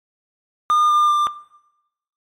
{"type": "tone with pitch steps", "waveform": "triangle", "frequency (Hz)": [1213, 1201.8, 1190.8], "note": ["D#6", "D6", "D6"], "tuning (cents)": [-44, 40, 24], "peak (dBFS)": -11, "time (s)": [0.7, 1.27], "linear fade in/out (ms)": 0, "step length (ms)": 190, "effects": ["noise-tail reverb RT60 0.9 s tail -19 dB re dry", "MP3 96 kbps"]}